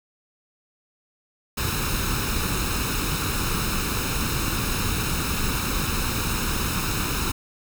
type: noise with comb filter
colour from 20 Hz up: pink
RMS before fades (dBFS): -25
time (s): 1.57-7.32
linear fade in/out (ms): 10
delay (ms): 0.76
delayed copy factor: +0.65
effects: none